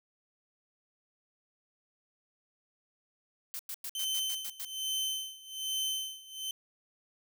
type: noise bursts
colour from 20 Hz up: blue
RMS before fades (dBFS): -39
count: 8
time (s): 3.54-4.649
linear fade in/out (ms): 0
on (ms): 52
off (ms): 99
type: tone with tremolo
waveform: sawtooth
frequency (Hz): 3076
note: G7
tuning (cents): -33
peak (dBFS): -27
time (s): 3.95-6.51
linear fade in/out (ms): 2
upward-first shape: sine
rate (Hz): 1.2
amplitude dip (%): 90
effects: none